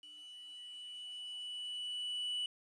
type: tone with level ramp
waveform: triangle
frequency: 2960 Hz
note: F#7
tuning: in tune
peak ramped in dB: -50 to -33 dBFS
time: 0.03-2.46 s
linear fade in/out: 2 ms
effects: resampled to 22050 Hz + 11-bit